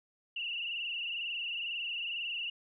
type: tone with frequency modulation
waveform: sine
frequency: 2796 Hz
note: F7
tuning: 1 cent sharp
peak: -34 dBFS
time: 0.36-2.5 s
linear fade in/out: 5 ms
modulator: 22.1 Hz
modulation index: 5.4
effects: none